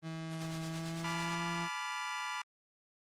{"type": "tone with pitch glide", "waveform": "35% pulse", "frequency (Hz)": [161.8, 170.24], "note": ["E3", "F3"], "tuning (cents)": [-32, -44], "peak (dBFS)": -36, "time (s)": [0.02, 1.69], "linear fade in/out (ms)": 50, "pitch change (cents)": 88, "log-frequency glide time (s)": [0.66, 1.43]}
{"type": "noise with tremolo", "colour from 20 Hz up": "white", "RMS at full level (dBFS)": -44, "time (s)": [0.29, 1.38], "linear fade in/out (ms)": 50, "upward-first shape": "sine", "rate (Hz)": 8.9, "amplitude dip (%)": 60}
{"type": "chord", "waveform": "25% pulse", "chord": "B half-diminished seventh", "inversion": "third", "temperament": "equal with one note detuned", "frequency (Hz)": [857.4, 987.8, 1174.7, 1396.9], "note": ["A5", "B5", "D6", "F6"], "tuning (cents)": [-45, 0, 0, 0], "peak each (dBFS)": [-41, -36, -39, -41], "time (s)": [1.04, 2.42], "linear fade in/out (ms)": 5}
{"effects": ["low-pass 7000 Hz 12 dB/octave", "Opus 32 kbps"]}